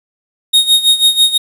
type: tone with tremolo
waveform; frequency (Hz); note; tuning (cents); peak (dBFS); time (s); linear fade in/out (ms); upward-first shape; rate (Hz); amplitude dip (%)
45% pulse; 3729; A#7; 0; -5; 0.53-1.38; 10; sine; 6.1; 80
effects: resampled to 32000 Hz + 7-bit